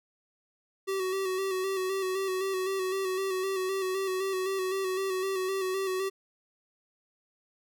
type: tone with vibrato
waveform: square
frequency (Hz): 380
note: F#4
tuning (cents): +46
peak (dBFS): -29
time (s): 0.87-6.1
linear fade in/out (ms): 20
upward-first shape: square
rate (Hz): 3.9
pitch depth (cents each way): 32
effects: none